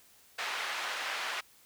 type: band-pass noise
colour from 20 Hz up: white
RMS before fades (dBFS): -36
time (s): 0.38-1.41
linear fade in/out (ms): 10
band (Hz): 840 to 2500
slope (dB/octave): 12
effects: white hiss -61 dBFS RMS until 1.65 s